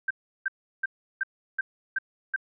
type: tone bursts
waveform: sine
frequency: 1568 Hz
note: G6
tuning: in tune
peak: -23 dBFS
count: 7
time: 0.08-2.362 s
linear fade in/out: 5 ms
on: 26 ms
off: 350 ms
effects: none